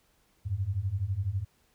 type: beating tone pair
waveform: sine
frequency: 90.2 / 102.2 Hz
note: F#2 / G#2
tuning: -44 / -27 cents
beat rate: 12 Hz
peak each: -32 / -30 dBFS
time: 0.45-1.45 s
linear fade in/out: 20 ms
effects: pink hiss -68 dBFS RMS until 1.74 s